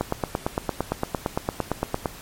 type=click train; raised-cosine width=1 ms; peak=-8 dBFS; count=19; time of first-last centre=0.01-2.058 s; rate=8.79 Hz; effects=pink hiss -42 dBFS RMS until 2.21 s + MP3 64 kbps